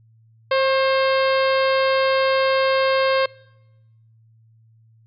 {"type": "harmonic tone with a mistuned harmonic", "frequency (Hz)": 531, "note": "C5", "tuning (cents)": 25, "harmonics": [1, 2, 3, 4, 5, 6, 7, 8, 9], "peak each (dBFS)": [-17, -23, -27, -29, -31, -33, -34, -35, -36], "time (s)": [0.51, 3.26], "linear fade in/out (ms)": 5, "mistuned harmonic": 2, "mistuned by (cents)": 27, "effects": ["noise-tail reverb RT60 1.0 s tail -24 dB re dry", "added 112 Hz sine -51 dBFS peak until 5.06 s"]}